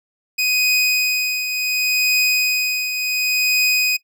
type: tone with tremolo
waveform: 25% pulse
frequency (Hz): 2500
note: D#7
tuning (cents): +8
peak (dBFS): -10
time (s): 0.38-3.97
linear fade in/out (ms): 10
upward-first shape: triangle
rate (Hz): 0.69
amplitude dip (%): 60
effects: noise-tail reverb RT60 0.1 s tail -18 dB re dry